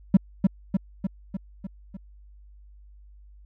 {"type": "tone with echo", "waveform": "triangle", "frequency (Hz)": 192, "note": "G3", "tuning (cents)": -36, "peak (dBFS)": -8, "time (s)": [0.14, 0.17], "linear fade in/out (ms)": 5, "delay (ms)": 300, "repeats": 6, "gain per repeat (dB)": -4, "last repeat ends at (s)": 1.97, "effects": ["tanh soft clip ceiling -6 dBFS", "added 50 Hz sine -47 dBFS peak until 3.45 s"]}